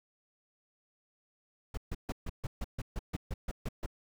brown noise bursts, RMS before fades -35 dBFS, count 13, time 1.74-3.862 s, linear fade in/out 5 ms, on 34 ms, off 140 ms, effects none

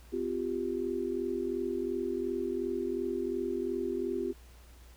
sine chord, C suspended fourth, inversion none, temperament equal with one note detuned, 255.5 / 349.2 / 392 Hz, C4 / F4 / G4, -41 / 0 / 0 cents, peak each -37 / -34 / -34 dBFS, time 0.12-4.33 s, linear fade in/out 20 ms, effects added 60 Hz sine -52 dBFS peak until 4.96 s + pink hiss -60 dBFS RMS until 4.96 s

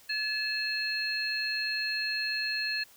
sine tone cluster, 1714 / 2623 / 4243 Hz, A6 / E7 / C8, -46 / -9 / +23 cents, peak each -33 / -35 / -32 dBFS, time 0.09-2.84 s, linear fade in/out 10 ms, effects white hiss -57 dBFS RMS until 2.96 s

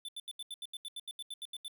square tone bursts, 3520 Hz, A7, in tune, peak -40 dBFS, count 15, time 0.05-1.681 s, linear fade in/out 2 ms, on 35 ms, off 79 ms, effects none

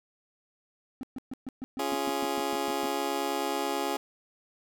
triangle tone bursts, 259.3 Hz, C4, 15 cents flat, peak -31 dBFS, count 13, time 1.01-2.856 s, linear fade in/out 0 ms, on 22 ms, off 130 ms
20% pulse chord, Db major, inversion none, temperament just, 277.2 / 346.5 / 415.8 Hz, Db4 / F4 / Ab4, 0 / -14 / +2 cents, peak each -29 / -29 / -28 dBFS, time 1.79-3.97 s, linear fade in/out 5 ms
effects none

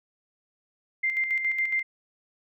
sine tone with tremolo, 2093 Hz, C7, in tune, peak -22 dBFS, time 1.03-1.83 s, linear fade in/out 10 ms, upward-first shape square, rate 7.2 Hz, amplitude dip 50%, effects none

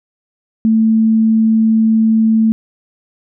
sine tone, 221.9 Hz, A3, 15 cents sharp, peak -8 dBFS, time 0.65-2.52 s, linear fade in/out 0 ms, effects none

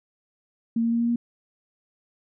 sine tone with pitch steps, 229.7 / 231.4 / 233.2 / 234.9 / 236.7 Hz, A#3 / A#3 / A#3 / A#3 / A#3, -25 / -13 / +1 / +13 / +27 cents, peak -20 dBFS, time 0.76-1.16 s, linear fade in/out 5 ms, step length 80 ms, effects none

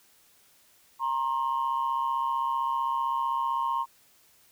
sine tone pair together, 932.3 / 1067.9 Hz, A#5 / C6, 0 / +35 cents, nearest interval major second, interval 235 cents, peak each -27 dBFS, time 0.99-3.86 s, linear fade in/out 50 ms, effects tanh soft clip ceiling -20 dBFS + white hiss -61 dBFS RMS until 4.51 s

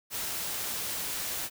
white noise, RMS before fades -34 dBFS, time 0.1-1.5 s, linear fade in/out 50 ms, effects none

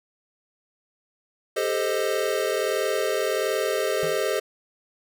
square chord, A half-diminished seventh, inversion third, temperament equal with one note detuned, 398.6 / 440 / 523.3 / 622.3 Hz, G4 / A4 / C5 / Eb5, +29 / 0 / 0 / 0 cents, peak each -29 dBFS, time 1.56-4.4 s, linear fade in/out 10 ms
square tone with exponential decay, 161.2 Hz, E3, 38 cents flat, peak -30 dBFS, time 4.03-4.26 s, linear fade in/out 0 ms, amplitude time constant 48 ms
effects none

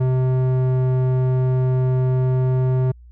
square tone with low-pass filter, 128.6 Hz, C3, 30 cents flat, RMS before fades -18 dBFS, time 0-2.92 s, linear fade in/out 10 ms, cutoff 700 Hz, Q 0.55, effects added 60 Hz sine -41 dBFS peak until 3.11 s

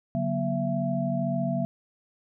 sine tone cluster, 142.9 / 184.9 / 238.5 / 669 Hz, D3 / F#3 / A#3 / E5, -47 / -1 / +40 / +25 cents, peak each -30 dBFS, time 0.15-1.65 s, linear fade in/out 0 ms, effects none

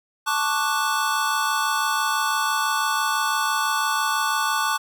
square chord, D major seventh, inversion second, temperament equal, 880 / 1108.7 / 1174.7 / 1480 Hz, A5 / C#6 / D6 / F#6, 0 / 0 / 0 / 0 cents, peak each -27 dBFS, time 0.26-4.78 s, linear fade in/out 20 ms, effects none

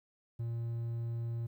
triangle tone, 116.54 Hz, A#2, in tune, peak -32 dBFS, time 0.39-1.47 s, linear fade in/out 10 ms, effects 12-bit

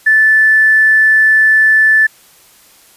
triangle tone with tanh clipping, 1752 Hz, A6, 8 cents flat, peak -5 dBFS, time 0.06-2.07 s, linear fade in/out 10 ms, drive 2 dB, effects white hiss -45 dBFS RMS until 2.96 s + resampled to 32000 Hz

